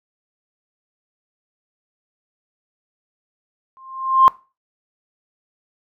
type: tone with exponential growth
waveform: sine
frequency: 1056 Hz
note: C6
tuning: 16 cents sharp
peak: -4 dBFS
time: 3.77-4.28 s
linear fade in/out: 0 ms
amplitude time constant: 110 ms
effects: noise-tail reverb RT60 0.3 s tail -21 dB re dry + tanh soft clip ceiling 0 dBFS